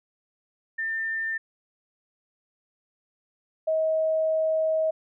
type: tone pair in turn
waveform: sine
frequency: 1797 / 635.3 Hz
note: A6 / D#5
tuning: +36 / +36 cents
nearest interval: octave + tritone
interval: 1800 cents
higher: first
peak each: -26 / -21 dBFS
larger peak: second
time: 0.78-1.38 / 3.67-4.91 s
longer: second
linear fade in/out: 10 ms
effects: none